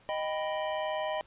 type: chord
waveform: square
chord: Eb augmented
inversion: none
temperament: equal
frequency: 622.3 / 784 / 987.8 Hz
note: Eb5 / G5 / B5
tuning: 0 / 0 / 0 cents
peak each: -33 / -38 / -38 dBFS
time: 0.09-1.21 s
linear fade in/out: 0 ms
effects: pink hiss -61 dBFS RMS until 1.26 s + resampled to 8000 Hz